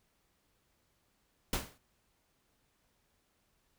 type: noise with exponential decay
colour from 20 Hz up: pink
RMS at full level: -30 dBFS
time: 1.53-1.78 s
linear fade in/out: 2 ms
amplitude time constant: 54 ms
effects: pink hiss -75 dBFS RMS until 3.78 s